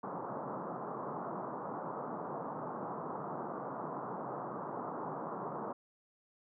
white band-pass noise, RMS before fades -41 dBFS, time 0.03-5.73 s, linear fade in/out 5 ms, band 130 to 1200 Hz, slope 48 dB/octave, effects none

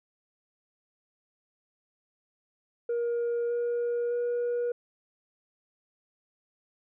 sine tone with pitch steps, 472.8 / 476.9 / 481.1 Hz, A#4 / A#4 / B4, +24 / +39 / -45 cents, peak -24 dBFS, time 2.89-4.72 s, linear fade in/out 5 ms, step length 610 ms, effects tanh soft clip ceiling -25 dBFS

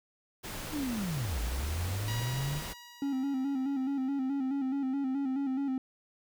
pink noise, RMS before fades -40 dBFS, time 0.43-2.74 s, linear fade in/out 20 ms
sine linear two-way sweep, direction down then up, 316.4 to 52.5 to 152.1 Hz, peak -31 dBFS, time 0.71-2.62 s, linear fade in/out 50 ms, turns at 1.4 s
10% pulse tone with exponential decay, 961 Hz, B5, 48 cents flat, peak -29 dBFS, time 2.08-4.8 s, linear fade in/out 1 ms, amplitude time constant 590 ms
triangle tone with vibrato, 270 Hz, C#4, 45 cents flat, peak -27 dBFS, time 3.02-5.78 s, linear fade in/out 2 ms, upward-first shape square, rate 4.7 Hz, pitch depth 57 cents each way
effects none

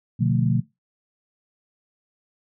sine chord, B half-diminished seventh, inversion none, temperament just, 123.47 / 148.16 / 177.8 / 222.2 Hz, B2 / D3 / F3 / A3, 0 / +16 / +31 / +17 cents, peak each -21 / -24 / -23 / -26 dBFS, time 0.19-0.61 s, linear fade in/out 20 ms, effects noise-tail reverb RT60 0.2 s tail -20 dB re dry

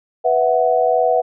sine chord, B suspended fourth, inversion none, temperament just, 493.9 / 658.5 / 740.8 Hz, B4 / E5 / F#5, 0 / -2 / +2 cents, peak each -17 dBFS, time 0.24-1.22 s, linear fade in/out 20 ms, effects none

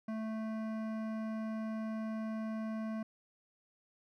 triangle tone with hard clipping, 220 Hz, A3, in tune, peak -38 dBFS, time 0.08-3.03 s, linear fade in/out 5 ms, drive 18 dB, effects none

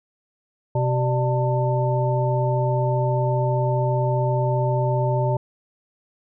harmonic tone with a mistuned harmonic, 127.5 Hz, C3, 44 cents flat, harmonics 1 / 3 / 5 / 7, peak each -20 / -28 / -25 / -27 dBFS, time 0.75-5.37 s, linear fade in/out 5 ms, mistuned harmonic 5, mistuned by -120 cents, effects none

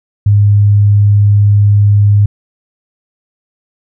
sine tone, 102.6 Hz, G#2, 21 cents flat, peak -4 dBFS, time 0.26-2.26 s, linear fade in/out 5 ms, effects none

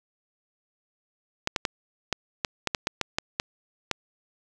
clicks, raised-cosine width 0.2 ms, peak -7 dBFS, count 12, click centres 1.474 / 1.562 / 1.652 / 2.127 / 2.448 / 2.673 / 2.748 / 2.871 / 3.013 / 3.185 / 3.399 / 3.913 s, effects none

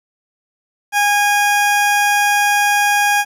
20% pulse tone, 820 Hz, G#5, 22 cents flat, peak -7 dBFS, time 0.92-3.25 s, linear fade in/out 50 ms, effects resampled to 32000 Hz + 8-bit

